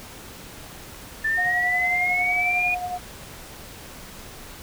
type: linear sweep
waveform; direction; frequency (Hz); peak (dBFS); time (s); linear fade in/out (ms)
sine; up; 1760 to 2465; -20; 1.24-2.75; 10
type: tone with tremolo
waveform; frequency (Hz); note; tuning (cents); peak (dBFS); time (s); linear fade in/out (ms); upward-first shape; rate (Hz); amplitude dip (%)
sine; 720; F#5; -47; -24; 1.37-2.99; 20; triangle; 11; 60
effects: pink hiss -41 dBFS RMS until 4.62 s